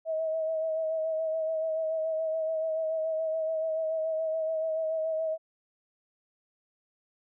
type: tone with vibrato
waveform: sine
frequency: 639 Hz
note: D#5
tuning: 46 cents sharp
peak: -27 dBFS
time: 0.05-5.38 s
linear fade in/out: 50 ms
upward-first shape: sine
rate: 7 Hz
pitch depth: 28 cents each way
effects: none